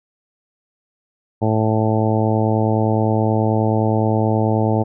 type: harmonic tone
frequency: 109.5 Hz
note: A2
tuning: 8 cents flat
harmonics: 1 / 2 / 3 / 4 / 5 / 6 / 7 / 8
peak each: -18 / -21 / -23 / -24 / -25 / -26 / -26 / -27 dBFS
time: 1.41-4.84 s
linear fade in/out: 20 ms
effects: none